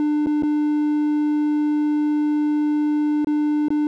triangle tone with dropouts, 298.7 Hz, D4, 29 cents sharp, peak -15 dBFS, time 0-3.87 s, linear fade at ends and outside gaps 1 ms, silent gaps 0.261-0.269 / 0.424-0.433 / 3.246-3.271 / 3.684-3.704 s, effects none

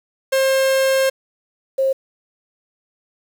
45% pulse / sine tone pair in turn, 533 / 535 Hz, C5 / C5, +32 / +38 cents, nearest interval unison, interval 6 cents, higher second, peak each -14 dBFS, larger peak neither, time 0.32-1.1 / 1.78-1.93 s, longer first, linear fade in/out 10 ms, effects 7-bit

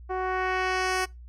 10% pulse tone with low-pass filter sweep, 371.9 Hz, F#4, 9 cents sharp, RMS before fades -27 dBFS, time 0.09-1.06 s, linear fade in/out 20 ms, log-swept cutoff 780 to 11000 Hz, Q 0.84, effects noise-tail reverb RT60 0.2 s tail -22 dB re dry + added 60 Hz sine -42 dBFS peak until 1.28 s

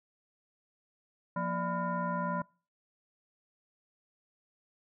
sine tone with frequency modulation, 587.3 Hz, D5, in tune, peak -30 dBFS, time 1.36-2.42 s, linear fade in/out 5 ms, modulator 412 Hz, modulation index 1.7, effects noise-tail reverb RT60 0.4 s tail -26 dB re dry

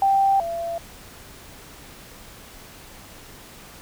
sine tone pair in turn, 784 / 675.9 Hz, G5 / E5, 0 / +43 cents, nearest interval minor third, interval 257 cents, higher first, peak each -15 / -25 dBFS, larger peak first, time 0.02-0.4 / 0.4-0.78 s, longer neither, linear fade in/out 2 ms, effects pink hiss -44 dBFS RMS until 3.81 s

